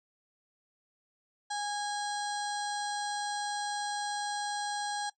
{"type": "harmonic tone", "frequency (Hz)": 823, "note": "G#5", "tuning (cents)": -16, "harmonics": [1, 2, 4, 5, 6, 7, 8, 9, 10], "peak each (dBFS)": [-34, -40, -45, -43, -51, -44, -57, -49, -47], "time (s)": [1.5, 5.1], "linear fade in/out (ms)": 10, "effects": ["noise-tail reverb RT60 0.1 s tail -20 dB re dry"]}